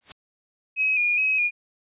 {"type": "noise with exponential growth", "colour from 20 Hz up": "white", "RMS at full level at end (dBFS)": -33, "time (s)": [0.01, 0.12], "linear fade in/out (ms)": 1, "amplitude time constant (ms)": 22}
{"type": "tone with vibrato", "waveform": "sine", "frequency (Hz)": 2489, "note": "D#7", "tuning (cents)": 0, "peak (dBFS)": -19, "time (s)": [0.76, 1.51], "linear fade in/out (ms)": 50, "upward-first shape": "square", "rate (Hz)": 2.4, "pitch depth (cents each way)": 40}
{"effects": ["resampled to 8000 Hz"]}